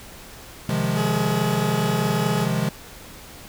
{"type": "chord", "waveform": "square", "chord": "F minor seventh", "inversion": "second", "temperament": "equal", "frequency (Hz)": [130.81, 155.56, 174.61, 207.7], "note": ["C3", "Eb3", "F3", "Ab3"], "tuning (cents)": [0, 0, 0, 0], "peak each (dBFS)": -27, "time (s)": [0.69, 2.69], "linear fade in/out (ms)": 2}
{"type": "tone", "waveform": "20% pulse", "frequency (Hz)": 421.9, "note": "G#4", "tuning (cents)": 27, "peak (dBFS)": -21, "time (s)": [0.94, 2.48], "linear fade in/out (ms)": 50}
{"effects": ["pink hiss -42 dBFS RMS until 3.48 s"]}